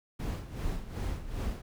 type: noise with tremolo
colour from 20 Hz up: brown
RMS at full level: -32 dBFS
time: 0.19-1.62 s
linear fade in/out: 10 ms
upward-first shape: sine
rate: 2.6 Hz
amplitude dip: 75%
effects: none